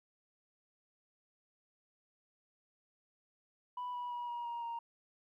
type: tone with pitch steps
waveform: sine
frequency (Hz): 987.8 / 976.5 / 965.2 / 954.2 / 943.2 / 932.4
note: B5 / B5 / B5 / A#5 / A#5 / A#5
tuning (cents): 0 / -20 / -40 / +40 / +20 / 0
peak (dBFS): -36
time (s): 3.77-4.79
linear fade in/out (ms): 5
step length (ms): 170
effects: tanh soft clip ceiling -36 dBFS + 13-bit